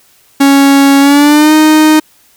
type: tone with pitch glide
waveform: 45% pulse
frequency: 277.2 to 309.4 Hz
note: C#4 to D#4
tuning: 0 to -10 cents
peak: -3 dBFS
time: 0.4-2 s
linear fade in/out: 10 ms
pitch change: +190 cents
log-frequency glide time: 1-1.53 s
effects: white hiss -47 dBFS RMS until 2.36 s